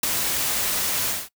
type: noise with ADSR envelope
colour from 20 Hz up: white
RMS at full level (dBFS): -18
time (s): 0.03-1.29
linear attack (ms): 5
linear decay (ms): 8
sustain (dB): -6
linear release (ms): 200
effects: noise-tail reverb RT60 0.1 s tail -21 dB re dry

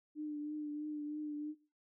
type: tone with vibrato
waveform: sine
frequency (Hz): 299.3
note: D4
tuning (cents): +33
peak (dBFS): -38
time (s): 0.15-1.55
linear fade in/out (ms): 50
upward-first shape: triangle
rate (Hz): 3.1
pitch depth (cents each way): 30
effects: noise-tail reverb RT60 0.4 s tail -23 dB re dry

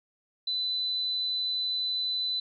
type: tone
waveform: sine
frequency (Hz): 4004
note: B7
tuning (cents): +23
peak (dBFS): -27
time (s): 0.47-2.4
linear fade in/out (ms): 5
effects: none

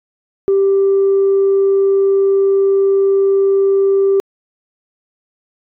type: tone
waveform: sine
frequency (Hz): 392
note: G4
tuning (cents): 0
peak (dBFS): -8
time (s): 0.48-4.2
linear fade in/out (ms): 0
effects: tanh soft clip ceiling -6 dBFS

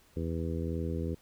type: harmonic tone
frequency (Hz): 82.41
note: E2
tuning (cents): 0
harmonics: 1 / 2 / 3 / 4 / 5 / 6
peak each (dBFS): -34 / -37 / -39 / -40 / -41 / -42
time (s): 0.16-1.15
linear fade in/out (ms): 10
effects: pink hiss -63 dBFS RMS until 1.21 s

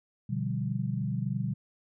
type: chord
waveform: sine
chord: G dominant seventh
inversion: first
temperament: equal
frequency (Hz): 123.47 / 146.83 / 174.61 / 196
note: B2 / D3 / F3 / G3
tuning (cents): 0 / 0 / 0 / 0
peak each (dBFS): -32 / -34 / -37 / -34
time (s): 0.29-1.54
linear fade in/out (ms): 10
effects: none

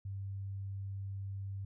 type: tone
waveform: sine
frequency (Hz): 98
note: G2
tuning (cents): 0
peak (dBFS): -38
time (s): 0.05-1.65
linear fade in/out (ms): 5
effects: none

